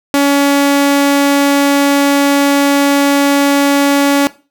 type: tone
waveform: sawtooth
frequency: 282 Hz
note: C#4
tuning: 30 cents sharp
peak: -4 dBFS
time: 0.14-4.27 s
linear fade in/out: 0 ms
effects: noise-tail reverb RT60 0.3 s tail -17 dB re dry